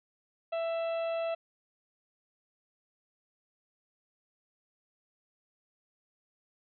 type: harmonic tone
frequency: 663 Hz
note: E5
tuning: 10 cents sharp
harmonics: 1 / 2 / 3 / 4 / 5 / 6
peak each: -30 / -44 / -52 / -45 / -53 / -56 dBFS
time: 0.52-1.35 s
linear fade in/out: 10 ms
effects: none